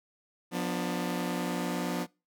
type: chord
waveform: sawtooth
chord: B diminished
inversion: second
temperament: just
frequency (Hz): 177.8 / 246.9 / 296.3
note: F3 / B3 / D4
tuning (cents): +31 / 0 / +15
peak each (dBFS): -29 / -31 / -32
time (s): 0.51-2.07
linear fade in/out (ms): 50
effects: noise-tail reverb RT60 0.3 s tail -25 dB re dry